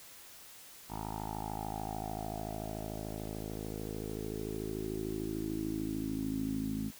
10% pulse tone with low-pass filter sweep, 53.5 Hz, A1, 48 cents flat, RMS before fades -38 dBFS, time 0.88-6.92 s, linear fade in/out 50 ms, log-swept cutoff 980 to 240 Hz, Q 6.4, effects white hiss -53 dBFS RMS until 6.99 s

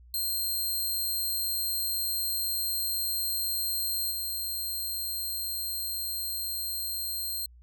5% pulse tone with level steps, 4186 Hz, C8, in tune, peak -21 / -24 dBFS, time 0.14-7.46 s, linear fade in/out 2 ms, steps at 4.1 s, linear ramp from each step 20 ms, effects added 60 Hz sine -50 dBFS peak until 7.62 s

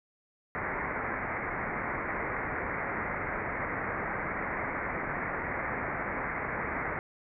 white low-pass noise, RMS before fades -34 dBFS, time 0.55-6.99 s, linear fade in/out 0 ms, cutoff 2200 Hz, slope 96 dB/octave, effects none

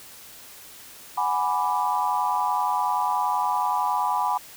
sine chord, G# half-diminished seventh, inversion third, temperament equal, 740 / 830.6 / 987.8 / 1174.7 Hz, F#5 / G#5 / B5 / D6, 0 / 0 / 0 / 0 cents, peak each -30 / -26 / -24 / -30 dBFS, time 1.17-4.38 s, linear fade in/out 10 ms, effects white hiss -45 dBFS RMS until 4.56 s

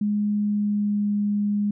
sine tone with pitch glide, 207.7 to 205.8 Hz, G#3 to G#3, 0 to -16 cents, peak -20 dBFS, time 0.01-1.71 s, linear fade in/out 5 ms, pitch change -16 cents, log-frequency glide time 0.34-1.12 s, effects none

